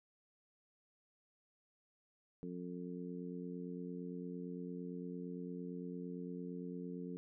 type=harmonic tone; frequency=88.8 Hz; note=F2; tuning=29 cents sharp; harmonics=2 / 3 / 4 / 5; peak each=-45 / -47 / -52 / -50 dBFS; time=2.43-7.17 s; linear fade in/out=0 ms; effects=none